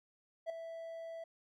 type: tone with ADSR envelope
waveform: triangle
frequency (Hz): 659.3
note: E5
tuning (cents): 0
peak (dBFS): -31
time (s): 0.46-1.24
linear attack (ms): 38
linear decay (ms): 4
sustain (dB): -10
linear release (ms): 5
effects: none